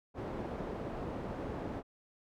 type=low-pass noise; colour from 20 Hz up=white; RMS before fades=-40 dBFS; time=0.14-1.83 s; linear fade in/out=50 ms; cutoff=550 Hz; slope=12 dB/octave; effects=none